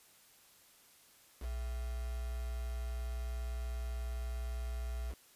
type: tone with quantisation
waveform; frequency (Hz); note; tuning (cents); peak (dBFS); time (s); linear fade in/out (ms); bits
sine; 60.4; B1; -38; -36; 1.4-5.15; 50; 8
effects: white hiss -63 dBFS RMS until 5.35 s + resampled to 32000 Hz